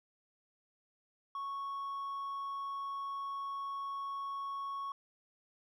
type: tone with hard clipping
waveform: sine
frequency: 1107 Hz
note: C#6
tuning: 3 cents flat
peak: -38 dBFS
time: 1.35-4.92 s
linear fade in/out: 2 ms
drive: 2 dB
effects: none